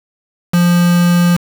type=tone with quantisation; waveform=triangle; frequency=174.61 Hz; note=F3; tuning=in tune; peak=-6 dBFS; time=0.53-1.37 s; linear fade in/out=10 ms; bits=3; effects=none